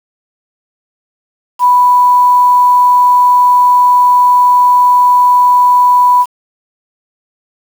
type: tone with quantisation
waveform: sine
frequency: 987.8 Hz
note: B5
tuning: in tune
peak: -4 dBFS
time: 1.59-6.26 s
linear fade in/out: 50 ms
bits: 5
effects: none